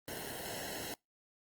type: noise with comb filter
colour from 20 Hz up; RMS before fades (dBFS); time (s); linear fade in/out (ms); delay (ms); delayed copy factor
pink; -42; 0.08-0.94; 0; 0.84; -1
effects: noise-tail reverb RT60 0.2 s tail -26 dB re dry + Opus 32 kbps